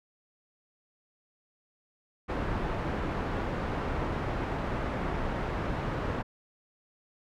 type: low-pass noise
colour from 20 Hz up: pink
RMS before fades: -32 dBFS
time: 2.28-6.23 s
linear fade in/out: 20 ms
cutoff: 1500 Hz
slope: 12 dB/octave
effects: none